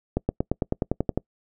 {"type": "accelerating click train", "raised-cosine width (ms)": 2, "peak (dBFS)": -9, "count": 11, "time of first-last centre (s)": [0.17, 1.176], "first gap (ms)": 120, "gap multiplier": 0.96, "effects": ["noise-tail reverb RT60 0.1 s tail -26 dB re dry"]}